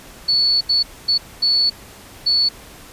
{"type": "tone bursts at uneven times", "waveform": "sine", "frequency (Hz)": 4435, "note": "C#8", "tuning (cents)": 0, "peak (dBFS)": -13, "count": 5, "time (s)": [[0.28, 0.61], [0.69, 0.83], [1.08, 1.18], [1.42, 1.7], [2.26, 2.49]], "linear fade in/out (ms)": 10, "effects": ["pink hiss -41 dBFS RMS until 2.92 s", "resampled to 32000 Hz"]}